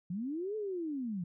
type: linear two-way sweep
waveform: sine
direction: up then down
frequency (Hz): 164.81 to 439.2 to 164.81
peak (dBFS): -34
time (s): 0.1-1.24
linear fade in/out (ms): 5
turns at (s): 0.56
effects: none